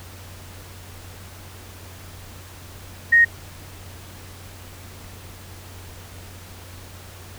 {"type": "tone", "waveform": "sine", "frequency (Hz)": 1864.7, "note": "A#6", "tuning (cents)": 0, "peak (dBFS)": -10, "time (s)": [3.12, 3.25], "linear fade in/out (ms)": 10, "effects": ["added 91 Hz sine -41 dBFS peak until 7.38 s", "pink hiss -43 dBFS RMS until 7.38 s"]}